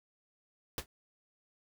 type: noise with exponential decay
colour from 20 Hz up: pink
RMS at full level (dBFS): -31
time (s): 0.78-0.86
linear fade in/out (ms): 1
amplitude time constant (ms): 17
effects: none